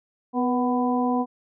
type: harmonic tone with a mistuned harmonic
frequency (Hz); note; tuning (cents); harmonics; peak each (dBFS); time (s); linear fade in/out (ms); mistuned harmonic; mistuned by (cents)
249.1; B3; +15; 1 / 2 / 3 / 4; -22 / -29 / -27 / -29; 0.33-1.26; 50; 2; -39
effects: none